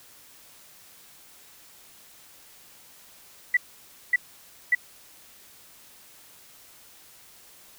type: tone bursts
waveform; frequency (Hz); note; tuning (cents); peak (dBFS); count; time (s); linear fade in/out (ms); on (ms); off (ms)
sine; 1967; B6; -7; -16; 3; 3.54-4.75; 5; 30; 560
effects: white hiss -52 dBFS RMS until 7.78 s